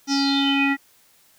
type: tone with low-pass filter sweep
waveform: square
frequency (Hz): 277.2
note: C#4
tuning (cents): 0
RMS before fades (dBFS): -20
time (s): 0.07-0.77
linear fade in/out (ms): 50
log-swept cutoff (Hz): 5800 to 2000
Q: 9.6
effects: white hiss -57 dBFS RMS until 1.38 s